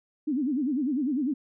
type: tone with vibrato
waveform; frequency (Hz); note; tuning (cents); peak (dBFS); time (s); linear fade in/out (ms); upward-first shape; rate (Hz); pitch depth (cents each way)
sine; 274.2; C#4; -19; -24; 0.27-1.34; 10; sine; 10; 220
effects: none